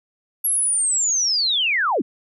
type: linear sweep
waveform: sine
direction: down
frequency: 11420 to 180.5 Hz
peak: -17 dBFS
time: 0.44-2.02 s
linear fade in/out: 10 ms
effects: none

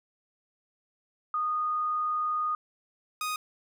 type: tone pair in turn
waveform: sine / sawtooth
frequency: 1233 / 1244.4 Hz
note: D#6 / D#6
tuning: -16 / 0 cents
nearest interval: unison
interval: 16 cents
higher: second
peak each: -26 dBFS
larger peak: neither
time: 1.34-2.55 / 3.21-3.36 s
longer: first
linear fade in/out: 2 ms
effects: none

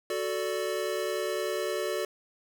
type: chord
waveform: square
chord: D major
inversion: first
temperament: equal with one note detuned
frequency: 370 / 440 / 583.3 Hz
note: F#4 / A4 / D5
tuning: 0 / 0 / -12 cents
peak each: -34 dBFS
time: 0.1-2.05 s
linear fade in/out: 2 ms
effects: none

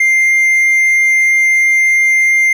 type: tone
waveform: triangle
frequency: 2101 Hz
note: C7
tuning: 7 cents sharp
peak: -6 dBFS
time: 0-2.53 s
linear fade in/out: 5 ms
effects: none

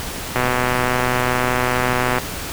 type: click train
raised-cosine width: 0.5 ms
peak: -3 dBFS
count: 229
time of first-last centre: 0.36-2.184 s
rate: 125 Hz
effects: pink hiss -28 dBFS RMS until 2.52 s

